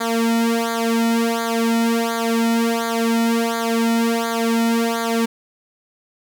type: tone with flanger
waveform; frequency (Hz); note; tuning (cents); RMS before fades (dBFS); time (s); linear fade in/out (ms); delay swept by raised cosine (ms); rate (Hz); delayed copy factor
sawtooth; 230; A#3; -23; -19; 0-5.26; 10; 0.36 to 1.86; 1.4; -1
effects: none